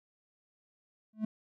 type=tone with exponential growth; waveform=triangle; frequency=216.8 Hz; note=A3; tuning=25 cents flat; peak=-24 dBFS; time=1.13-1.25 s; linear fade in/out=5 ms; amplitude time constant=24 ms; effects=none